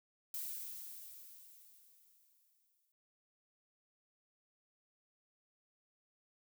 violet noise with exponential decay, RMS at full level -41 dBFS, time 0.34-2.92 s, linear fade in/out 2 ms, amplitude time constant 560 ms, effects none

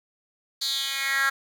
10% pulse tone with high-pass filter sweep, 272.8 Hz, C#4, 28 cents flat, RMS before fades -26 dBFS, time 0.61-1.3 s, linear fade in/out 10 ms, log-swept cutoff 4400 to 1500 Hz, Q 4.3, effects none

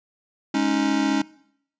square chord, Ab suspended fourth, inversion none, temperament just, 207.7 / 276.9 / 311.5 Hz, Ab3 / Db4 / Eb4, 0 / -2 / +2 cents, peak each -27 / -23 / -25 dBFS, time 0.54-1.22 s, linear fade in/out 5 ms, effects noise-tail reverb RT60 0.7 s tail -22 dB re dry + resampled to 16000 Hz

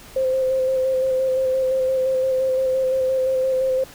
sine tone with vibrato, 522 Hz, C5, 4 cents flat, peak -17 dBFS, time 0.16-3.84 s, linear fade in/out 5 ms, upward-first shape square, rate 5.8 Hz, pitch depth 17 cents each way, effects pink hiss -43 dBFS RMS until 3.94 s

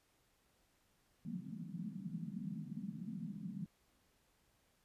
white band-pass noise, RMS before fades -45 dBFS, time 1.25-3.66 s, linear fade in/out 0 ms, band 160 to 220 Hz, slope 48 dB/octave, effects pink hiss -75 dBFS RMS until 4.84 s + resampled to 32000 Hz

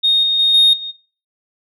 sine tone with level steps, 3706 Hz, A#7, 11 cents flat, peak -9 / -12 / -9 / -5 / -23 dBFS, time 0.03-0.92 s, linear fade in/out 20 ms, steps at 0.23 / 0.39 / 0.54 / 0.73 s, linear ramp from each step 5 ms, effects noise-tail reverb RT60 0.4 s tail -17 dB re dry + tanh soft clip ceiling -5 dBFS

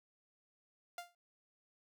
sawtooth tone with exponential decay, 698.5 Hz, F5, in tune, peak -36 dBFS, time 0.98-1.15 s, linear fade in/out 2 ms, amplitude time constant 35 ms, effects none

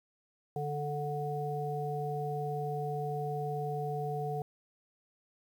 harmonic tone, 146.83 Hz, D3, in tune, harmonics 1 / 3 / 5, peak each -36 / -37 / -37 dBFS, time 0.56-4.42 s, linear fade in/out 2 ms, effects 10-bit

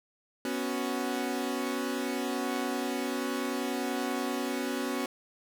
sawtooth chord, B suspended second, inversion none, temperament equal, 246.9 / 277.2 / 370 Hz, B3 / C#4 / F#4, 0 / 0 / 0 cents, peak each -30 / -30 / -32 dBFS, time 0.45-5.06 s, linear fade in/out 2 ms, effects none

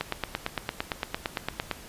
click train, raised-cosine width 0.3 ms, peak -11 dBFS, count 16, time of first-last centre 0.01-1.713 s, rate 8.81 Hz, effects pink hiss -46 dBFS RMS until 1.88 s + resampled to 32000 Hz

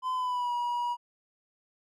triangle tone with pitch glide, 1021 to 963.7 Hz, C6 to B5, -43 to -43 cents, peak -26 dBFS, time 0.02-0.97 s, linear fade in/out 50 ms, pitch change -100 cents, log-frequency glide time 0.13-0.53 s, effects none

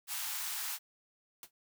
white high-pass noise, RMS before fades -38 dBFS, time 0.07-0.79 s, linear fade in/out 50 ms, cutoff 780 Hz, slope 48 dB/octave
white noise with exponential decay, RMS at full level -43 dBFS, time 1.43-1.51 s, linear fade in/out 2 ms, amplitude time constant 16 ms
effects none

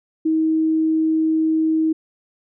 sine tone, 317.8 Hz, D#4, 37 cents sharp, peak -15 dBFS, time 0.25-1.93 s, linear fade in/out 10 ms, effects none

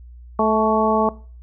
harmonic tone with a mistuned harmonic, 217.8 Hz, A3, 17 cents flat, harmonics 1 / 2 / 3 / 4 / 5, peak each -21 / -21 / -21 / -21 / -21 dBFS, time 0.39-1.09 s, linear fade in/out 2 ms, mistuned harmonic 5, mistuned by +39 cents, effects noise-tail reverb RT60 0.4 s tail -20 dB re dry + added 60 Hz sine -38 dBFS peak until 1.42 s

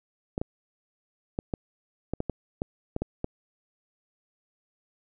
clicks, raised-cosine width 2 ms, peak -15 dBFS, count 11, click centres 0.379 / 0.415 / 1.389 / 1.538 / 2.136 / 2.204 / 2.297 / 2.619 / 2.964 / 3.02 / 3.244 s, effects none

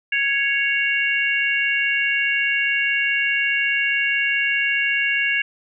harmonic tone, 554.4 Hz, C#5, in tune, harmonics 3 / 4 / 5, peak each -22 / -22 / -22 dBFS, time 0.12-5.42 s, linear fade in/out 5 ms, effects none

